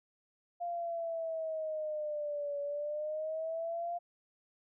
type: exponential two-way sweep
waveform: sine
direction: down then up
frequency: 698.5 to 570 to 698.5 Hz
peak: -34 dBFS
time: 0.6-3.99 s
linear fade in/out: 20 ms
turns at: 2.6 s
effects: none